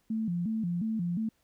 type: tone with vibrato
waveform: sine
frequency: 196 Hz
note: G3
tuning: in tune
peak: -28 dBFS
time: 0.1-1.29 s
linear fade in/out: 5 ms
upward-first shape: square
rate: 2.8 Hz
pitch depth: 210 cents each way
effects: pink hiss -72 dBFS RMS until 1.43 s